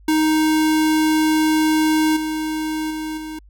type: tone with level steps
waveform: square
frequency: 312 Hz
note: D#4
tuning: 5 cents sharp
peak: -15 / -22 / -25 / -29 dBFS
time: 0.08-3.39 s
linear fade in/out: 5 ms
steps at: 2.16 / 2.9 / 3.17 s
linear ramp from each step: 10 ms
effects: added 50 Hz sine -44 dBFS peak until 3.49 s